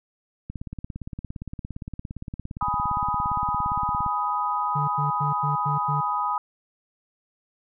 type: click train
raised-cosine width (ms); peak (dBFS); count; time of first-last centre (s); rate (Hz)
5; -21; 63; 0.5-4.063; 17.4
type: chord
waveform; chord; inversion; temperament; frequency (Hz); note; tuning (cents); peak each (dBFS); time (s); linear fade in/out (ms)
sine; G# minor; none; equal with one note detuned; 830.6 / 987.8 / 1251; G#5 / B5 / D#6; 0 / 0 / +9; -29 / -27 / -26; 2.61-6.38; 2
type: tone bursts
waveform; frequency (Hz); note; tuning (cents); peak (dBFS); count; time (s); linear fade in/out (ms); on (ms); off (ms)
triangle; 146.83; D3; 0; -23; 6; 4.75-6.01; 10; 130; 96
effects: none